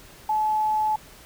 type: tone with quantisation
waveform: sine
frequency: 860 Hz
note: A5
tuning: 40 cents flat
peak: -20 dBFS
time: 0.29-0.96 s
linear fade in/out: 5 ms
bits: 8
effects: pink hiss -48 dBFS RMS until 1.25 s